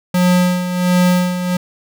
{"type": "tone with tremolo", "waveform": "square", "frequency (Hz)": 179.9, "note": "F#3", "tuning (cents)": -48, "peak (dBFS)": -10, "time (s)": [0.14, 1.57], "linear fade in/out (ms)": 5, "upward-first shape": "sine", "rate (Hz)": 1.4, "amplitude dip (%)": 65, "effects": []}